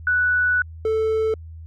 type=tone pair in turn; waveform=sine / triangle; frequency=1480 / 440 Hz; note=F#6 / A4; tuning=0 / 0 cents; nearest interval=octave + major sixth; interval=2100 cents; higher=first; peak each=-16 dBFS; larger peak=neither; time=0.07-0.62 / 0.85-1.34 s; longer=first; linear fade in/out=2 ms; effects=added 81 Hz sine -35 dBFS peak until 1.66 s